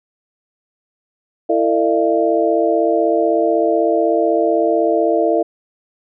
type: tone cluster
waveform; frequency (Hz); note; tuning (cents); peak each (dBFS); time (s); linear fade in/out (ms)
sine; 333.2 / 449.6 / 604 / 680; E4 / A4 / D5 / F5; +19 / +37 / +48 / -46; -18; 1.49-5.43; 10
effects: none